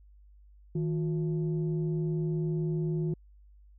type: tone pair together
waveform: sine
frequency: 157.8 / 357.8 Hz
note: D#3 / F4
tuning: +25 / +42 cents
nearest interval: octave + major second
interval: 1417 cents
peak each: -27 / -33 dBFS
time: 0.75-3.14 s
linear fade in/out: 5 ms
effects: tanh soft clip ceiling -22 dBFS + added 50 Hz sine -53 dBFS peak until 3.78 s